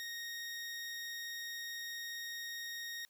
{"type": "tone", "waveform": "20% pulse", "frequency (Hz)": 1864.7, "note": "A#6", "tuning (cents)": 0, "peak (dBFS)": -36, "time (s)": [0, 3.05], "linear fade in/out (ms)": 0, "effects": ["white hiss -73 dBFS RMS until 3.09 s"]}